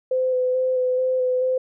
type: tone with vibrato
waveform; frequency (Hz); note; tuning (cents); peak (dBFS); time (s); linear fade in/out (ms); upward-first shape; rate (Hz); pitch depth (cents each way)
sine; 510; C5; -44; -18; 0.11-1.58; 5; square; 2.3; 14
effects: none